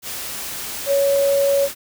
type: tone in noise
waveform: sine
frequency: 558 Hz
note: C#5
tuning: 11 cents sharp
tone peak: -14 dBFS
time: 0.86-1.69 s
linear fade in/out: 50 ms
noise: white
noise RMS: -29 dBFS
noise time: 0.02-1.75 s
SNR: +12 dB
effects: none